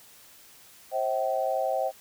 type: tone cluster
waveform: sine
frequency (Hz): 532 / 644 / 767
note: C5 / E5 / G5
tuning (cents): +29 / -41 / -38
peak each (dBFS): -29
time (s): 0.91-1.92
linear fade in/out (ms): 50
effects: white hiss -53 dBFS RMS until 2 s